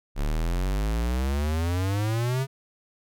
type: exponential sweep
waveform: square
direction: up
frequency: 34.65 to 137.2 Hz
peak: -24 dBFS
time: 0.15-2.47 s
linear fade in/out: 50 ms
effects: none